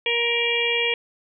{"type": "harmonic tone", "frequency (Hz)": 470.6, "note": "A#4", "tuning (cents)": 16, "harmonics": [1, 2, 4, 5, 6, 7], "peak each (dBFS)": [-26, -34, -31, -23, -27, -27], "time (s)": [0.06, 0.94], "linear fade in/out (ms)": 2, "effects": []}